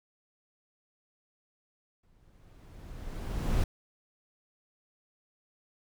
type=noise with exponential growth; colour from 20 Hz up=brown; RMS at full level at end=-26 dBFS; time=2.03-3.64 s; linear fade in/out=5 ms; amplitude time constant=350 ms; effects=none